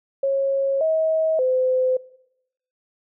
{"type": "tone with pitch steps", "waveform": "sine", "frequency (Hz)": [546, 638, 513], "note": ["C#5", "D#5", "C5"], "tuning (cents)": [-26, 43, -34], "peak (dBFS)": -17, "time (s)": [0.23, 1.97], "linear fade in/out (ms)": 5, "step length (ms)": 580, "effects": ["noise-tail reverb RT60 0.8 s tail -20 dB re dry"]}